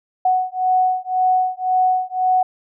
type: beating tone pair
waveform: sine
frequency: 740 / 741.9 Hz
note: F#5 / F#5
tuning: 0 / +4 cents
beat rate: 1.9 Hz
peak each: -18 dBFS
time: 0.25-2.43 s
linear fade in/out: 5 ms
effects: none